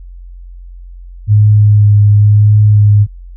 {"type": "tone with vibrato", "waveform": "sine", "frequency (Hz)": 104.3, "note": "G#2", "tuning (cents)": 8, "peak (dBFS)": -3, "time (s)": [1.27, 3.07], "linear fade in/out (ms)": 50, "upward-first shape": "sine", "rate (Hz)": 1, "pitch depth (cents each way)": 15, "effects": ["added 44 Hz sine -28 dBFS peak until 3.36 s"]}